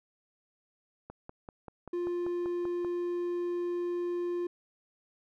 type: click train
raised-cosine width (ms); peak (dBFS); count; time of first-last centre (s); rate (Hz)
1; -29; 10; 1.1-2.848; 5.15
type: tone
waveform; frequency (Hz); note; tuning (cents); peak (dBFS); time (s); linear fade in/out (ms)
triangle; 350.5; F4; +6; -28; 1.93-4.47; 5
effects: none